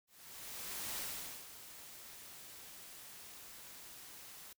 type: noise with ADSR envelope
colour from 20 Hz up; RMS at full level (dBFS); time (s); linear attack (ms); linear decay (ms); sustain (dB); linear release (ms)
white; -41; 0.07-4.53; 900; 480; -12; 5
effects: noise-tail reverb RT60 0.1 s tail -26 dB re dry